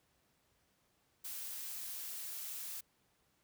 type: noise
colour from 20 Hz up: blue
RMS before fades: -44 dBFS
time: 1.24-2.81 s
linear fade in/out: 10 ms
effects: pink hiss -75 dBFS RMS until 3.43 s + high-pass 60 Hz 12 dB/octave